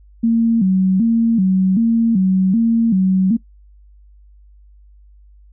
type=tone with vibrato; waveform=sine; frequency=207.7 Hz; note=G#3; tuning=in tune; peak=-11 dBFS; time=0.23-3.37 s; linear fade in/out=10 ms; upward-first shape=square; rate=1.3 Hz; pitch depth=170 cents each way; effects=noise-tail reverb RT60 0.1 s tail -20 dB re dry + added 50 Hz sine -43 dBFS peak until 5.52 s